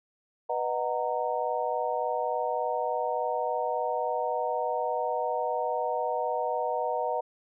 sine chord, B major seventh, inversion none, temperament just, 493.9 / 617.4 / 740.8 / 926 Hz, B4 / D#5 / F#5 / A#5, 0 / -14 / +2 / -12 cents, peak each -32 dBFS, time 0.49-7.21 s, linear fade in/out 10 ms, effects none

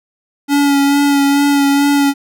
square tone with vibrato, 282.5 Hz, C#4, 33 cents sharp, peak -10 dBFS, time 0.48-2.14 s, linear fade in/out 50 ms, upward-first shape sine, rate 2.3 Hz, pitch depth 19 cents each way, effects none

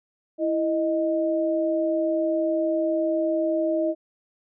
sine tone pair together, 329.6 / 622.2 Hz, E4 / D#5, 0 / 0 cents, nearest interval major seventh, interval 1100 cents, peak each -24 / -23 dBFS, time 0.38-3.95 s, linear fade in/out 50 ms, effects none

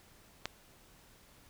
click, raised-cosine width 0.2 ms, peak -17 dBFS, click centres 0.456 s, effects pink hiss -61 dBFS RMS until 1.49 s

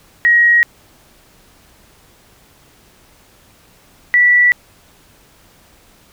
sine tone pair in turn, 1894 / 1956.3 Hz, A#6 / B6, +27 / -17 cents, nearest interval minor second, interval 56 cents, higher second, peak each -7 dBFS, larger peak neither, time 0.25-0.63 / 4.14-4.52 s, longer neither, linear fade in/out 0 ms, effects pink hiss -49 dBFS RMS until 6.12 s

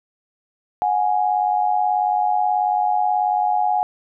sine tone pair together, 732.2 / 830.6 Hz, F#5 / G#5, -18 / 0 cents, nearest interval major second, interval 218 cents, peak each -19 dBFS, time 0.82-3.83 s, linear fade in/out 0 ms, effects none

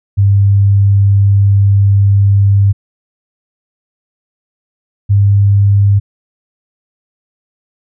sine tone pair in turn, 99.7 / 100.51 Hz, G2 / G2, +30 / +44 cents, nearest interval unison, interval 14 cents, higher second, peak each -5 dBFS, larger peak neither, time 0.17-2.73 / 5.09-6 s, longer first, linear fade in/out 20 ms, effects none

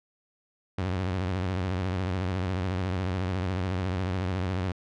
sawtooth tone with vibrato, 92.5 Hz, F#2, in tune, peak -23 dBFS, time 0.78-4.72 s, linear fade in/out 5 ms, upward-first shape sine, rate 14 Hz, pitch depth 100 cents each way, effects low-pass 4000 Hz 12 dB/octave

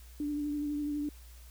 sine tone with vibrato, 293.7 Hz, D4, in tune, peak -31 dBFS, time 0.2-1.09 s, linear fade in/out 2 ms, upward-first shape triangle, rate 12 Hz, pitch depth 29 cents each way, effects added 60 Hz sine -49 dBFS peak until 1.5 s + white hiss -59 dBFS RMS until 1.5 s

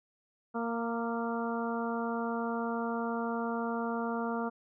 harmonic tone with a mistuned harmonic, 231.5 Hz, A#3, 12 cents flat, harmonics 1 / 2 / 3 / 4 / 5 / 6, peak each -34 / -37 / -39 / -40 / -41 / -42 dBFS, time 0.54-4.5 s, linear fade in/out 20 ms, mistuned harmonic 5, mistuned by +26 cents, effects none

